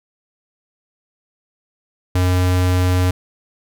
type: tone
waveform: square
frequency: 90.9 Hz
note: F#2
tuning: 30 cents flat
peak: -14 dBFS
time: 2.15-3.11 s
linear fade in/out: 5 ms
effects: none